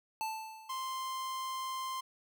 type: tone with exponential decay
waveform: square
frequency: 880 Hz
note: A5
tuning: in tune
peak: -33 dBFS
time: 0.21-1.13 s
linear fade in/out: 0 ms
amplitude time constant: 200 ms
type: tone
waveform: 45% pulse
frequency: 1046.5 Hz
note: C6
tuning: in tune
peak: -36 dBFS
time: 0.69-2.01 s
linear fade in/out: 10 ms
effects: none